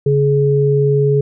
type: tone pair together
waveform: sine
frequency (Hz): 140.6 / 421.3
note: C#3 / G#4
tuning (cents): +25 / +25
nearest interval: octave + perfect fifth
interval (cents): 1900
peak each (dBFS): -13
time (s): 0.06-1.21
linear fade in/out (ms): 5
effects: none